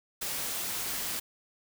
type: noise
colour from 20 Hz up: white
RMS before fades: -34 dBFS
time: 0.21-1.2 s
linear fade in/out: 10 ms
effects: none